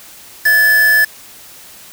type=tone with quantisation; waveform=triangle; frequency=1737 Hz; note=A6; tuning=23 cents flat; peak=-6 dBFS; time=0.45-1.05 s; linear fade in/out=10 ms; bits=3; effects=white hiss -38 dBFS RMS until 1.92 s